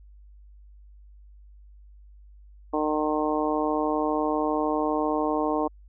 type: harmonic tone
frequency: 152.6 Hz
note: D#3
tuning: 33 cents flat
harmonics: 2 / 3 / 4 / 5 / 6 / 7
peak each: -27 / -29 / -30 / -31 / -32 / -32 dBFS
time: 2.73-5.68 s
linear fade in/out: 10 ms
effects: added 50 Hz sine -47 dBFS peak until 5.88 s